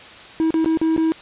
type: tone with dropouts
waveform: triangle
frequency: 321.9 Hz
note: E4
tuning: 41 cents flat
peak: -13 dBFS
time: 0.4-1.12 s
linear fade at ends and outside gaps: 0 ms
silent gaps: 0.506-0.542 / 0.645-0.659 / 0.773-0.815 / 0.964-0.978 s
effects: white hiss -40 dBFS RMS until 1.21 s + resampled to 8000 Hz